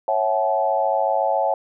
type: tone cluster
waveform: sine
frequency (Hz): 550 / 657 / 751 / 859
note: C#5 / E5 / F#5 / A5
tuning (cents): -14 / -6 / +26 / -42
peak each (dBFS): -23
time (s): 0.08-1.54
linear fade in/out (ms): 2
effects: none